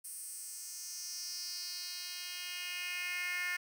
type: tone with high-pass filter sweep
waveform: 10% pulse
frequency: 357 Hz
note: F4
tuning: 38 cents sharp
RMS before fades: -41 dBFS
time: 0.04-3.57 s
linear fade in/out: 10 ms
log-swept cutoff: 9400 to 1900 Hz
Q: 3.2
effects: none